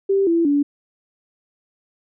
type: tone with pitch steps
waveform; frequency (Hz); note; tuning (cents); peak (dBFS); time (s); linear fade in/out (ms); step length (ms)
sine; 392 / 335.4 / 287; G4 / E4 / D4; 0 / +30 / -40; -14; 0.09-0.63; 10; 180
effects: none